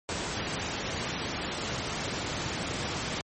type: noise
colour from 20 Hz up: pink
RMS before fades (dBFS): -32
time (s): 0.09-3.21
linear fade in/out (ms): 0
effects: high-pass 80 Hz 12 dB/octave + MP3 32 kbps